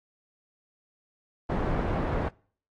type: low-pass noise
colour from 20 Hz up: pink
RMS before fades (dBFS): -28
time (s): 1.49-2.29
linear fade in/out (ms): 10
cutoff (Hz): 1000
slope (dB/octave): 12
effects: noise-tail reverb RT60 0.5 s tail -25 dB re dry + AAC 32 kbps